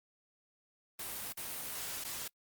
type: noise with dropouts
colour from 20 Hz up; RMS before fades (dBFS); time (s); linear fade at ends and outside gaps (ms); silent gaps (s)
white; -41; 0.99-2.28; 5; 1.326-1.371 / 2.04-2.046
effects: noise-tail reverb RT60 0.1 s tail -25 dB re dry + Opus 32 kbps